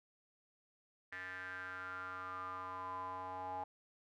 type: tone with band-pass filter sweep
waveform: square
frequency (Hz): 92.5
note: F#2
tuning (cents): 0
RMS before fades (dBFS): -45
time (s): 1.12-3.64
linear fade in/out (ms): 5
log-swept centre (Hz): 1800 to 830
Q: 7.8
effects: none